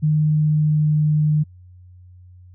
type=tone with pitch glide; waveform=sine; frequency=152.9 to 151.84 Hz; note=D#3 to D#3; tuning=-30 to -42 cents; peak=-14 dBFS; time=0.02-1.44 s; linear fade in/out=20 ms; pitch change=-12 cents; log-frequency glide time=0.24-0.95 s; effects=added 90 Hz sine -42 dBFS peak until 2.54 s